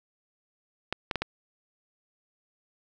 clicks, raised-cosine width 0.3 ms, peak -12 dBFS, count 4, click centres 0.926 / 1.112 / 1.157 / 1.22 s, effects none

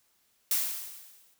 blue noise with exponential decay, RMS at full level -25 dBFS, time 0.51-1.34 s, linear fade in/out 2 ms, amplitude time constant 180 ms, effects white hiss -70 dBFS RMS until 1.39 s

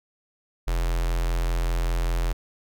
square tone with notch filter, 42.54 Hz, F1, 45 cents flat, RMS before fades -24 dBFS, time 0.67-2.33 s, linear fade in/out 10 ms, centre 190 Hz, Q 0.8, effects none

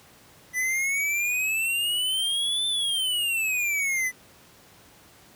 square exponential two-way sweep, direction up then down, 1984 to 3561 to 1984 Hz, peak -24 dBFS, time 0.53-4.12 s, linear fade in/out 50 ms, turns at 2.67 s, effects pink hiss -53 dBFS RMS until 5.35 s + high-pass 80 Hz 12 dB/octave

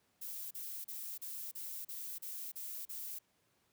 violet noise bursts, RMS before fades -44 dBFS, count 9, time 0.21-3.19 s, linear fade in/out 10 ms, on 300 ms, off 35 ms, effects pink hiss -75 dBFS RMS until 3.72 s + high-pass 100 Hz 12 dB/octave

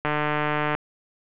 click train, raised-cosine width 0.5 ms, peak -9 dBFS, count 106, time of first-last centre 0.05-0.75 s, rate 150 Hz, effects resampled to 8000 Hz + 7-bit

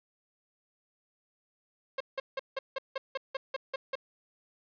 sawtooth tone bursts, 536 Hz, C5, 42 cents sharp, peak -27 dBFS, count 11, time 1.98-3.955 s, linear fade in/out 5 ms, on 25 ms, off 170 ms, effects resampled to 11025 Hz + 9-bit

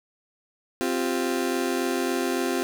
35% pulse chord, C suspended fourth, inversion none, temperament just, 261.6 / 348.8 / 392.4 Hz, C4 / F4 / G4, 0 / -2 / +2 cents, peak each -26 / -26 / -28 dBFS, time 0.81-2.63 s, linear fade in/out 0 ms, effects none

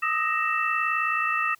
sine tone cluster, 1232 / 1291 / 1871 / 2653 Hz, D#6 / E6 / A#6 / E7, -17 / -37 / +6 / +10 cents, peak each -28 dBFS, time 0.02-1.55 s, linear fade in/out 10 ms, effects white hiss -60 dBFS RMS until 1.59 s

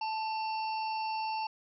harmonic tone with a mistuned harmonic, 900 Hz, A5, 39 cents sharp, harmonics 1 / 3 / 5 / 6, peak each -32 / -42 / -46 / -48 dBFS, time 0.01-1.47 s, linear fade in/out 5 ms, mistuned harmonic 1, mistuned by -42 cents, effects none

